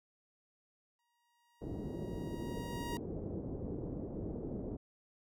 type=tone with exponential growth; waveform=sawtooth; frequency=948 Hz; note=A#5; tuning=29 cents sharp; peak=-37 dBFS; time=0.99-2.97 s; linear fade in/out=1 ms; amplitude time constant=430 ms
type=low-pass noise; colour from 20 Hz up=white; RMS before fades=-41 dBFS; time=1.61-4.77 s; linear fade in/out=10 ms; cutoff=430 Hz; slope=24 dB/octave
effects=none